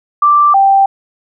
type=tone pair in turn; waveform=sine; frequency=1174.7 / 784 Hz; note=D6 / G5; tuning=0 / 0 cents; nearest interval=perfect fifth; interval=700 cents; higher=first; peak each=-5 dBFS; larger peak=neither; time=0.22-0.54 / 0.54-0.86 s; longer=neither; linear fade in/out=5 ms; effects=none